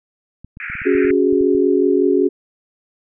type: clicks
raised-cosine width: 5 ms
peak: -24 dBFS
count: 11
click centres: 0.446 / 0.571 / 0.7 / 0.753 / 0.818 / 0.952 / 1.05 / 1.106 / 1.328 / 1.41 / 1.55 s
type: band-pass noise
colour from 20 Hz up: pink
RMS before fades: -28 dBFS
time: 0.6-1.11 s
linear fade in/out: 2 ms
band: 1400 to 2500 Hz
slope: 96 dB/octave
type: chord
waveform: sine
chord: C# suspended fourth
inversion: none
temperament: equal with one note detuned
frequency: 279.6 / 370 / 415.3 Hz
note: C#4 / F#4 / G#4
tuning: +15 / 0 / 0 cents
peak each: -17 / -15 / -17 dBFS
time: 0.85-2.29 s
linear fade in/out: 20 ms
effects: none